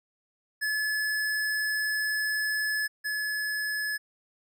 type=tone pair in turn; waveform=square; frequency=1716 / 1710 Hz; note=A6 / A6; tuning=-44 / -50 cents; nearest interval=unison; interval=6 cents; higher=first; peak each=-27 / -29 dBFS; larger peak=first; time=0.61-2.88 / 3.04-3.98 s; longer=first; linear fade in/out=20 ms; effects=none